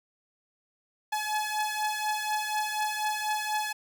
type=beating tone pair; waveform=sawtooth; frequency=850 / 854.1 Hz; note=G#5 / G#5; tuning=+40 / +48 cents; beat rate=4.1 Hz; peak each=-26 / -29 dBFS; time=1.12-3.73 s; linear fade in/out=10 ms; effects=none